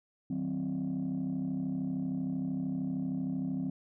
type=chord; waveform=sine; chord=C diminished; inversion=first; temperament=equal with one note detuned; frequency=155.56 / 188.56 / 261.6 Hz; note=Eb3 / Gb3 / C4; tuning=0 / +33 / 0 cents; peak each=-37 / -34 / -32 dBFS; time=0.3-3.7 s; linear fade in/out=5 ms; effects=tanh soft clip ceiling -27 dBFS